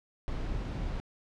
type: noise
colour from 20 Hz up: brown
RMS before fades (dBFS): -34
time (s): 0.28-1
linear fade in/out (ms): 0
effects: low-pass 5000 Hz 12 dB/octave